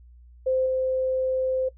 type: tone with level steps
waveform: sine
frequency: 519 Hz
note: C5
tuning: 14 cents flat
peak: -20 / -22 dBFS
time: 0.46-1.69 s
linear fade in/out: 10 ms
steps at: 0.66 s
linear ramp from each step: 2 ms
effects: noise-tail reverb RT60 0.1 s tail -18 dB re dry + added 60 Hz sine -47 dBFS peak until 1.77 s